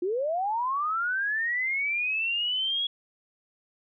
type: linear sweep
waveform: sine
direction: up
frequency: 338.4 to 3350 Hz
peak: -25 dBFS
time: 0.02-2.87 s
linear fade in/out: 5 ms
effects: none